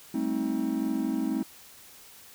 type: chord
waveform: triangle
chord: A half-diminished seventh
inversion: third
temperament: just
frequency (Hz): 198 / 220 / 264 / 316.8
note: G3 / A3 / C4 / Eb4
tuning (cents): +18 / 0 / +16 / +31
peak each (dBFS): -34 / -30 / -28 / -29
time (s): 0.14-1.43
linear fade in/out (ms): 5
effects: white hiss -51 dBFS RMS until 2.34 s